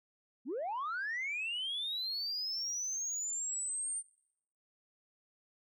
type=linear sweep; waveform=sine; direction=up; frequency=210 to 8930 Hz; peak=-33 dBFS; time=0.45-4.03 s; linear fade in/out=50 ms; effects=noise-tail reverb RT60 0.8 s tail -26 dB re dry + tanh soft clip ceiling -32 dBFS